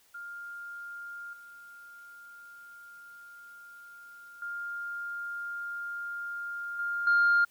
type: tone with level steps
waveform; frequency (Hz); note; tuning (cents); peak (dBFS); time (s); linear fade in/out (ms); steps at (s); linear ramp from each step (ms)
sine; 1404; F6; +9; -39 / -47 / -34 / -29 / -19; 0.14-7.45; 10; 1.33 / 4.42 / 6.79 / 7.07; 2
effects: tanh soft clip ceiling -17 dBFS + white hiss -64 dBFS RMS until 7.5 s